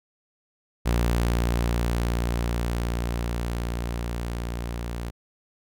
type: tone with level ramp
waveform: sawtooth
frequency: 58.7 Hz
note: A#1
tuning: 13 cents sharp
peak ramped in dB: -16 to -26 dBFS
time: 0.85-5.11 s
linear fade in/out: 20 ms
effects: none